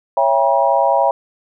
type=chord; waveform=sine; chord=C# diminished seventh; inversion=none; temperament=just; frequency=554.4 / 665.2 / 798.3 / 957.9 Hz; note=C#5 / E5 / G5 / Bb5; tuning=0 / +16 / +31 / +47 cents; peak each=-17 dBFS; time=0.17-1.11 s; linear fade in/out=2 ms; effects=none